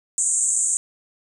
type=band-pass noise; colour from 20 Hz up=white; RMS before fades=-21 dBFS; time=0.18-0.77 s; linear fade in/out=0 ms; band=6800 to 8800 Hz; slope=96 dB/octave; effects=none